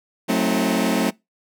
sawtooth chord, F# diminished seventh, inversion none, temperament just, 185 / 222 / 266.4 / 319.7 Hz, F#3 / A3 / C4 / Eb4, 0 / +16 / +31 / +47 cents, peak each -20 / -18 / -19 / -22 dBFS, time 0.28-1.11 s, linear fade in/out 20 ms, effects noise-tail reverb RT60 0.2 s tail -23 dB re dry

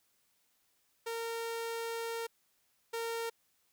sawtooth tone pair in turn, 459.9 / 459.9 Hz, A#4 / A#4, -23 / -23 cents, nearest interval unison, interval 0 cents, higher neither, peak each -32 / -31 dBFS, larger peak second, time 1.06-2.27 / 2.93-3.3 s, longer first, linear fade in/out 10 ms, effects white hiss -74 dBFS RMS until 3.72 s

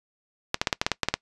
clicks, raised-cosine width 0.2 ms, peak -4 dBFS, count 10, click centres 0.544 / 0.615 / 0.672 / 0.728 / 0.815 / 0.865 / 0.917 / 1.033 / 1.086 / 1.14 s, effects noise-tail reverb RT60 0.1 s tail -23 dB re dry + resampled to 24000 Hz

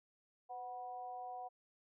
sine tone with amplitude modulation, 740 Hz, F#5, in tune, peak -40 dBFS, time 0.49-1.49 s, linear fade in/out 20 ms, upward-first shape sine, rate 236 Hz, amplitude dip 75%, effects none

